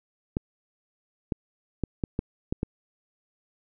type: clicks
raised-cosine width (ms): 3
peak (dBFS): -13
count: 7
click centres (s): 0.369 / 1.322 / 1.837 / 2.038 / 2.191 / 2.525 / 2.631
effects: none